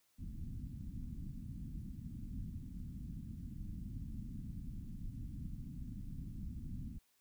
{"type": "low-pass noise", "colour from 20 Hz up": "pink", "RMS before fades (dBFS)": -45, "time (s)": [0.18, 6.99], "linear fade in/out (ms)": 20, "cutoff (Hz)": 260, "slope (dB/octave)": 48, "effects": ["white hiss -75 dBFS RMS until 7.2 s"]}